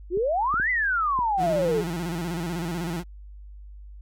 sine exponential two-way sweep, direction up then down, 329.6 to 2048 to 397.4 Hz, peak -21 dBFS, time 0.1-1.84 s, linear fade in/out 50 ms, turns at 0.7 s
clicks, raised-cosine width 3 ms, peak -23 dBFS, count 4, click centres 0.173 / 0.541 / 0.599 / 1.19 s
30% pulse tone with vibrato, 170 Hz, F3, 46 cents flat, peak -25 dBFS, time 1.37-3.04 s, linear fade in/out 50 ms, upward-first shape square, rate 16 Hz, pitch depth 83 cents each way
effects added 50 Hz sine -40 dBFS peak until 4.01 s

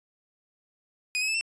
sawtooth tone with pitch steps, 2489 / 2553 / 2619 / 2686 Hz, D#7 / D#7 / E7 / E7, 0 / +44 / -12 / +32 cents, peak -22 dBFS, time 1.15-1.41 s, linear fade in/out 0 ms, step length 65 ms, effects resampled to 22050 Hz

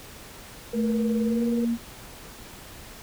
sine tone with pitch glide, 220 to 233.1 Hz, A3 to A#3, 0 to 0 cents, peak -22 dBFS, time 0.73-1.78 s, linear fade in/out 50 ms, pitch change +100 cents, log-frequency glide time 1.25-1.42 s
sine tone with tremolo, 475.4 Hz, A#4, 34 cents sharp, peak -26 dBFS, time 0.73-1.65 s, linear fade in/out 5 ms, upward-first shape triangle, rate 19 Hz, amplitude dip 70%
effects pink hiss -44 dBFS RMS until 3.02 s

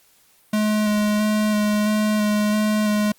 square tone with vibrato, 211.3 Hz, G#3, 30 cents sharp, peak -18 dBFS, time 0.53-3.12 s, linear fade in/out 5 ms, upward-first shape square, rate 1.5 Hz, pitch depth 12 cents each way, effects white hiss -57 dBFS RMS until 3.18 s + Opus 48 kbps

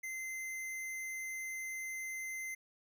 square tone, 2071 Hz, C7, 18 cents flat, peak -40 dBFS, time 0.03-2.55 s, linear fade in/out 10 ms, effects none

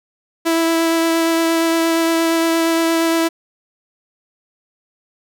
sawtooth tone with vibrato, 329.6 Hz, E4, in tune, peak -10 dBFS, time 0.45-3.29 s, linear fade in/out 20 ms, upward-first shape sine, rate 8.6 Hz, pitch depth 10 cents each way, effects none

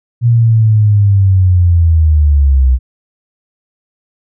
sine linear sweep, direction down, 120 to 62.1 Hz, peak -5 dBFS, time 0.21-2.79 s, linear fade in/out 50 ms, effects none

